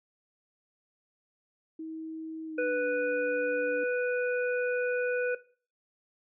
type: tone with pitch glide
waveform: sine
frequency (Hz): 319.6 to 293.1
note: D#4 to D4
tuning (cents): +47 to -3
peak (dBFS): -36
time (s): 1.79-3.84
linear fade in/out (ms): 5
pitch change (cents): -150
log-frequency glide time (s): 2.46-2.84
type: harmonic tone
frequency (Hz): 493.9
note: B4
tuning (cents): 0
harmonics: 1 / 3 / 5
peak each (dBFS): -27 / -33 / -38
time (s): 2.58-5.35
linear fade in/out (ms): 5
effects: noise-tail reverb RT60 0.4 s tail -18 dB re dry